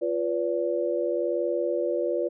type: chord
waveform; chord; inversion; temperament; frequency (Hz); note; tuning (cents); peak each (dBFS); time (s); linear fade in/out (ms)
sine; B diminished; second; equal with one note detuned; 349.2 / 493.9 / 574.9; F4 / B4 / D5; 0 / 0 / -37; -28; 0.01-2.29; 20
effects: none